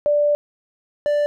sine / triangle tone pair in turn, 587.3 / 587.3 Hz, D5 / D5, 0 / 0 cents, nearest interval unison, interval 0 cents, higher neither, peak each -14 / -14 dBFS, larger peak neither, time 0.06-0.35 / 1.06-1.26 s, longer first, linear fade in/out 0 ms, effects none

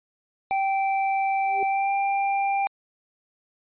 square tone with pitch glide, 779 to 791.7 Hz, G5 to G5, -11 to +17 cents, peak -22 dBFS, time 0.51-2.67 s, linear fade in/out 0 ms, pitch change +28 cents, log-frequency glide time 1.66-1.92 s
sine tone with exponential growth, 397 Hz, G4, 22 cents sharp, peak -26 dBFS, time 1.38-1.63 s, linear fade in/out 1 ms, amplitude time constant 53 ms
effects resampled to 8000 Hz

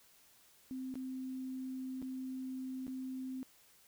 sine tone with dropouts, 260 Hz, C4, 11 cents flat, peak -39 dBFS, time 0.71-3.43 s, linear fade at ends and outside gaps 0 ms, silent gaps 0.941-0.955 / 2.018-2.025 / 2.868-2.879 s, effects white hiss -65 dBFS RMS until 3.87 s

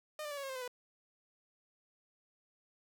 sawtooth tone with pitch steps, 610 / 592 / 574.4 / 557.4 / 540.9 / 524.9 / 509.4 / 494.3 Hz, D#5 / D5 / D5 / C#5 / C#5 / C5 / C5 / B4, -34 / +14 / -39 / +9 / -43 / +5 / -46 / +1 cents, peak -36 dBFS, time 0.19-0.678 s, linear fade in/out 2 ms, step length 61 ms, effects none

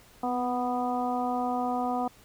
harmonic tone with a mistuned harmonic, 246.9 Hz, B3, in tune, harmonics 1 / 2 / 3 / 4 / 5, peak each -31 / -36 / -29 / -36 / -38 dBFS, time 0.23-2.08 s, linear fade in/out 5 ms, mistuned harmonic 1, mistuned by +21 cents, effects pink hiss -56 dBFS RMS until 2.24 s

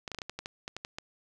clicks, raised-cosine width 0.2 ms, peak -20 dBFS, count 12, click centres 0.078 / 0.117 / 0.147 / 0.187 / 0.218 / 0.296 / 0.39 / 0.459 / 0.679 / 0.766 / 0.849 / 0.985 s, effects none

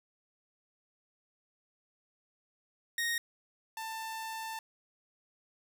sawtooth tone pair in turn, 1864.7 / 890.2 Hz, A#6 / A5, 0 / +20 cents, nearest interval octave + minor second, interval 1280 cents, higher first, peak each -27 / -34 dBFS, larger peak first, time 2.98-3.18 / 3.77-4.59 s, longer second, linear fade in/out 2 ms, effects 10-bit

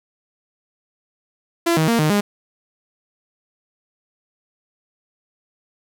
sawtooth tone with pitch steps, 338.8 / 158.5 / 232 / 153.7 / 204.8 Hz, E4 / D#3 / A#3 / D#3 / G#3, +48 / +32 / -8 / -21 / -24 cents, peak -11 dBFS, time 1.66-2.21 s, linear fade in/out 10 ms, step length 110 ms, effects none

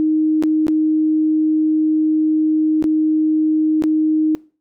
sine tone with dropouts, 311.3 Hz, D#4, 1 cent sharp, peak -13 dBFS, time 0-4.35 s, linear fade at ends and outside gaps 0 ms, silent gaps 0.425-0.436 / 0.668-0.682 / 2.825-2.841 / 3.823-3.838 s, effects noise-tail reverb RT60 0.4 s tail -23 dB re dry

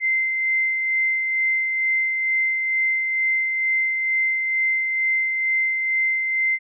sine tone with tremolo, 2078 Hz, C7, 12 cents flat, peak -17 dBFS, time 0-6.59 s, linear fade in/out 50 ms, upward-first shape sine, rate 2.2 Hz, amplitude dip 35%, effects none

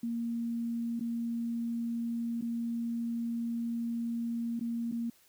sine tone with dropouts, 233.1 Hz, A#3, in tune, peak -31 dBFS, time 0.03-5.1 s, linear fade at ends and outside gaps 5 ms, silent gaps 0.996-1.007 / 2.412-2.422 / 4.595-4.609 / 4.915-4.922 s, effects white hiss -64 dBFS RMS until 5.28 s

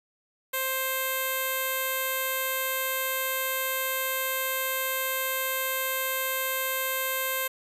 10% pulse tone with low-pass filter, 525 Hz, C5, 6 cents sharp, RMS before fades -29 dBFS, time 0.53-7.48 s, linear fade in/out 10 ms, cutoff 12000 Hz, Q 9.2, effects 9-bit

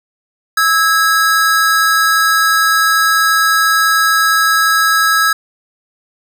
square tone pair together, 1305.6 / 1646 Hz, E6 / G#6, -17 / -16 cents, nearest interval major third, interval 401 cents, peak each -13 dBFS, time 0.57-5.33 s, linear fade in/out 5 ms, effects none

